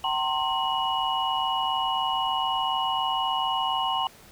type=tone cluster; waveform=sine; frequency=766 / 913 / 1057 / 2914 Hz; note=G5 / A#5 / C6 / F#7; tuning=-40 / -36 / +17 / -27 cents; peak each=-29 dBFS; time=0.04-4.07 s; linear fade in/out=2 ms; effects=pink hiss -51 dBFS RMS until 4.31 s